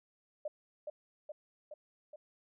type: tone with echo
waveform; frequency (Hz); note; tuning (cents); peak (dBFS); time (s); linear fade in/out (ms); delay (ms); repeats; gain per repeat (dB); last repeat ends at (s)
sine; 601; D5; +40; -35; 0.45-0.48; 5; 420; 4; -3; 2.16
effects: none